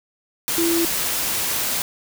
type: tone in noise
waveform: sine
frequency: 335.6 Hz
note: E4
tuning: 31 cents sharp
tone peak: -18 dBFS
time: 0.58-0.85 s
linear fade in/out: 0 ms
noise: white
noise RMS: -23 dBFS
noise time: 0.48-1.82 s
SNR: +2 dB
effects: none